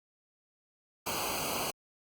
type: noise with comb filter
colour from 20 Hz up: pink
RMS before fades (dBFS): -34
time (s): 1.06-1.71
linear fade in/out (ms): 10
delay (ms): 0.55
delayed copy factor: -1
effects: Opus 48 kbps